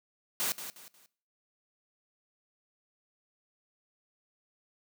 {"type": "noise with echo", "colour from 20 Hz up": "white", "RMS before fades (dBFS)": -31, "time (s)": [0.4, 0.52], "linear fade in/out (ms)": 0, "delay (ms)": 180, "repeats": 3, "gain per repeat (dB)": -10, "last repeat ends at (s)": 1.06, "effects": ["noise-tail reverb RT60 0.5 s tail -20 dB re dry", "high-pass 150 Hz 12 dB/octave"]}